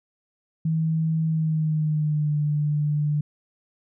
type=tone with pitch glide; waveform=sine; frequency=160.3 to 148.7 Hz; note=E3 to D3; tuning=-48 to +22 cents; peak=-20 dBFS; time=0.65-3.21 s; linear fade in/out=5 ms; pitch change=-130 cents; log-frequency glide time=1.26-2.35 s; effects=none